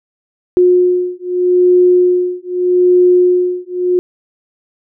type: beating tone pair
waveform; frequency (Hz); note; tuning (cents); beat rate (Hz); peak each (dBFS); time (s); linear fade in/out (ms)
sine; 359.7 / 360.51; F#4 / F#4; -49 / -45; 0.81; -11; 0.57-3.99; 0
effects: none